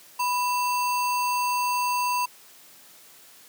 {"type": "tone with sample-and-hold", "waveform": "sine", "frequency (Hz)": 987.8, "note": "B5", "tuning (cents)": 0, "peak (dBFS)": -22, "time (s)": [0.19, 2.26], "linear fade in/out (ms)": 10, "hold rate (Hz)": 3675, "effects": ["white hiss -51 dBFS RMS until 3.48 s", "high-pass 150 Hz 12 dB/octave"]}